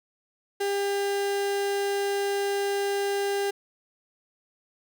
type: tone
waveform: 35% pulse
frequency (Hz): 400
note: G4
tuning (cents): +35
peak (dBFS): -23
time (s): 0.6-3.51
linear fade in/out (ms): 10
effects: none